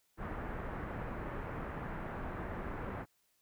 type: low-pass noise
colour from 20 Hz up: pink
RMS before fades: -41 dBFS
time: 0.17-3.06 s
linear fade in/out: 50 ms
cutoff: 1800 Hz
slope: 24 dB/octave
effects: white hiss -75 dBFS RMS until 3.41 s